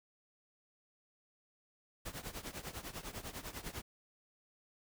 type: noise with tremolo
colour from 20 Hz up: pink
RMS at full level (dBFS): -42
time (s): 2.05-3.82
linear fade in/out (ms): 10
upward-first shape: triangle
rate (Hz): 10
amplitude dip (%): 90
effects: none